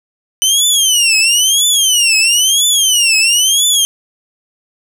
20% pulse tone with vibrato, 3001 Hz, F#7, 24 cents sharp, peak -3 dBFS, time 0.42-3.85 s, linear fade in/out 0 ms, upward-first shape triangle, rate 1 Hz, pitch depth 280 cents each way, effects none

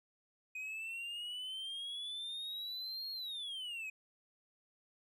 triangle exponential two-way sweep, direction up then down, 2500 to 4305 to 2500 Hz, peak -39 dBFS, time 0.55-3.9 s, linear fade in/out 5 ms, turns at 3.11 s, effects none

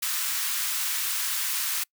white high-pass noise, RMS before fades -28 dBFS, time 0.02-1.84 s, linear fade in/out 10 ms, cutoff 1100 Hz, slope 24 dB/octave, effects noise-tail reverb RT60 0.1 s tail -26 dB re dry

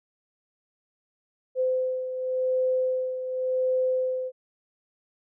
sine beating tone pair, 513 / 513.9 Hz, C5 / C5, -34 / -31 cents, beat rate 0.9 Hz, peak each -24 / -31 dBFS, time 1.55-4.32 s, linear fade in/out 50 ms, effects none

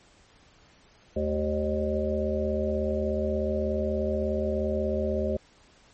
harmonic tone with a mistuned harmonic, 76.6 Hz, D#2, 27 cents flat, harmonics 1 / 3 / 5 / 7 / 8, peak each -31 / -31 / -31 / -31 / -31 dBFS, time 1.16-5.37 s, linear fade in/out 5 ms, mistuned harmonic 3, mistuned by -96 cents, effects pink hiss -58 dBFS RMS until 5.93 s + MP3 32 kbps

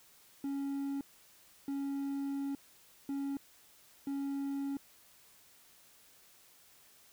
triangle tone bursts at uneven times, 277.7 Hz, C#4, 3 cents sharp, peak -32 dBFS, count 4, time 0.44-1.01 / 1.68-2.55 / 3.09-3.37 / 4.07-4.77 s, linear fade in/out 2 ms, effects white hiss -62 dBFS RMS until 7.12 s

